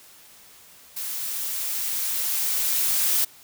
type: noise with level ramp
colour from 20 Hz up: blue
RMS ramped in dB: -31 to -21 dBFS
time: 0.96-3.25 s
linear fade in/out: 10 ms
effects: white hiss -50 dBFS RMS until 3.43 s